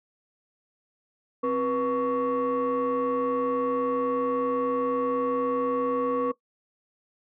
sine tone cluster, 263.3 / 487.7 / 1118 Hz, C4 / B4 / C#6, +11 / -22 / +14 cents, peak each -28 / -24 / -27 dBFS, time 1.43-6.32 s, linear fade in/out 10 ms, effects noise-tail reverb RT60 0.1 s tail -18 dB re dry + tanh soft clip ceiling -19 dBFS

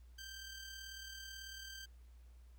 15% pulse tone with amplitude modulation, 1568 Hz, G6, in tune, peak -40 dBFS, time 0.18-1.86 s, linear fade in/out 10 ms, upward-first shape sine, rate 38.2 Hz, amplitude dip 40%, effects added 60 Hz sine -56 dBFS peak until 2.58 s + pink hiss -75 dBFS RMS until 2.58 s

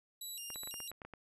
10% pulse tone with vibrato, 3322 Hz, G#7, in tune, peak -35 dBFS, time 0.21-0.91 s, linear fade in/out 5 ms, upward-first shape square, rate 3 Hz, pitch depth 290 cents each way
clicks, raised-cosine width 0.5 ms, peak -33 dBFS, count 10, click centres 0.503 / 0.559 / 0.634 / 0.674 / 0.741 / 0.803 / 0.916 / 1.018 / 1.05 / 1.137 s
effects resampled to 32000 Hz

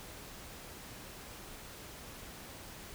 silence, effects pink hiss -49 dBFS RMS until 2.94 s

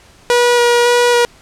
sawtooth tone with vibrato, 481.7 Hz, B4, 43 cents flat, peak -5 dBFS, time 0.3-1.25 s, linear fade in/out 0 ms, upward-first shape square, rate 1.8 Hz, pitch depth 9 cents each way, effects pink hiss -45 dBFS RMS until 1.41 s + low-pass 9000 Hz 12 dB/octave

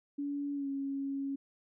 sine tone with pitch glide, 285.1 to 275.5 Hz, C#4 to C#4, +49 to -11 cents, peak -33 dBFS, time 0.18-1.36 s, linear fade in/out 10 ms, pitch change -60 cents, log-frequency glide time 0.54-0.68 s, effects none

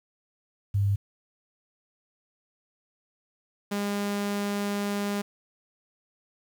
sine / sawtooth tone pair in turn, 100.1 / 203.1 Hz, G2 / G#3, +37 / -38 cents, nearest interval octave, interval 1225 cents, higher second, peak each -21 / -23 dBFS, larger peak first, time 0.74-0.96 / 3.71-5.22 s, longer second, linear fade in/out 10 ms, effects 9-bit

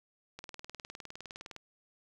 click train, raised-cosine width 0.2 ms, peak -27 dBFS, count 24, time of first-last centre 0.39-1.563 s, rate 19.6 Hz, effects 10-bit

